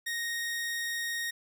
sawtooth tone, 1864.7 Hz, A#6, in tune, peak -28 dBFS, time 0.06-1.31 s, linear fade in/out 10 ms, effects none

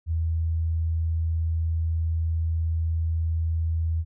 sine tone, 81.6 Hz, E2, 17 cents flat, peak -22 dBFS, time 0.06-4.05 s, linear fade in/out 50 ms, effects none

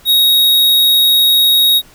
square tone, 3772 Hz, A#7, 20 cents sharp, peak -8 dBFS, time 0.05-1.82 s, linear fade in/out 50 ms, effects pink hiss -44 dBFS RMS until 1.94 s

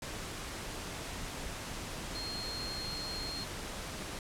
sine tone in noise, 4232 Hz, C8, 19 cents sharp, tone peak -39 dBFS, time 2.15-3.44 s, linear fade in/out 2 ms, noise pink, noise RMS -41 dBFS, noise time 0.02-4.19 s, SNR -1 dB, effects low-pass 10000 Hz 12 dB/octave

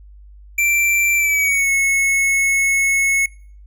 square tone with pitch glide, 2349 to 2192 Hz, D7 to C#7, 0 to -20 cents, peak -15 dBFS, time 0.58-3.26 s, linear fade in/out 5 ms, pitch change -120 cents, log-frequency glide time 1.16-1.7 s, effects noise-tail reverb RT60 0.5 s tail -23 dB re dry + added 50 Hz sine -39 dBFS peak until 3.66 s

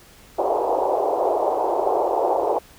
white band-pass noise, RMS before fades -21 dBFS, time 0.38-2.59 s, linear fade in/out 10 ms, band 360 to 890 Hz, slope 48 dB/octave, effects pink hiss -49 dBFS RMS until 2.78 s

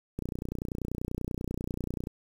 click train, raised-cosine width 3 ms, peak -20 dBFS, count 58, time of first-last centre 0.19-2.071 s, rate 30.3 Hz, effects 8-bit

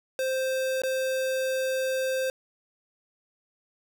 square tone with dropouts, 523.3 Hz, C5, in tune, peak -26 dBFS, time 0.19-2.3 s, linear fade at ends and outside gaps 1 ms, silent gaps 0.819-0.835 s, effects none

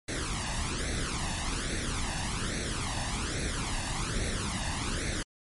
pink noise with flanger, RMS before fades -32 dBFS, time 0.08-5.23 s, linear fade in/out 5 ms, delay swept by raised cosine 0.49 to 1.12 ms, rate 1.2 Hz, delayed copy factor +0.7, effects MP3 48 kbps

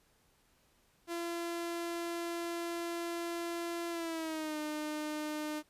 sawtooth tone with pitch glide, 340.7 to 303.5 Hz, F4 to D#4, -43 to -43 cents, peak -32 dBFS, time 1.07-5.63 s, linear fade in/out 50 ms, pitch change -200 cents, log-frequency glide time 3.9-4.58 s, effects pink hiss -70 dBFS RMS until 5.69 s + resampled to 32000 Hz

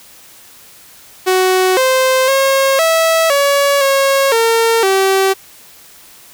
sawtooth tone with pitch steps, 372.3 / 520 / 541 / 652 / 564 / 547 / 456.7 / 385.5 Hz, F#4 / C5 / C#5 / E5 / C#5 / C#5 / A#4 / G4, +11 / -11 / -42 / -19 / +30 / -23 / -36 / -29 cents, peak -6 dBFS, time 1.26-5.34 s, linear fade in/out 20 ms, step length 510 ms, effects white hiss -41 dBFS RMS until 6.33 s

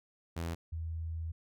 sawtooth / sine tone pair in turn, 83.7 / 81.55 Hz, E2 / E2, +27 / -18 cents, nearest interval unison, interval 45 cents, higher first, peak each -31 / -35 dBFS, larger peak first, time 0.36-0.55 / 0.72-1.32 s, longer second, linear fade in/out 10 ms, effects none

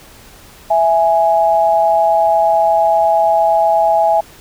sine tone pair together, 660 / 831.5 Hz, E5 / G#5, +2 / +2 cents, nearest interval major third, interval 400 cents, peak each -12 dBFS, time 0.7-4.21 s, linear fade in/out 10 ms, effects pink hiss -41 dBFS RMS until 4.4 s

